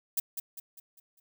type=noise with echo; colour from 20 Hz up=violet; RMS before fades=-28 dBFS; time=0.17-0.2 s; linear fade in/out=5 ms; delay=200 ms; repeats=5; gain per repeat=-7 dB; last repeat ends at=1.2 s; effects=none